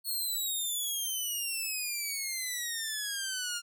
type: exponential sweep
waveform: 10% pulse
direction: down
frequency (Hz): 4363 to 1396.9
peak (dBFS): -24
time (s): 0.04-3.62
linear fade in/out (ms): 50
effects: none